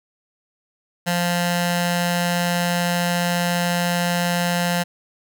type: tone with notch filter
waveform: 15% pulse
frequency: 174.61 Hz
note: F3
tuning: in tune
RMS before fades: -21 dBFS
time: 1.06-4.84 s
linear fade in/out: 20 ms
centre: 350 Hz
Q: 0.66
effects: none